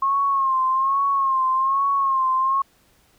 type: tone with vibrato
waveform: sine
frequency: 1077 Hz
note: C6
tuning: 50 cents sharp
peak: -17 dBFS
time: 0.02-2.62 s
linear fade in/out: 5 ms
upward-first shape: sine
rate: 1.2 Hz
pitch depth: 59 cents each way
effects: pink hiss -59 dBFS RMS until 3.18 s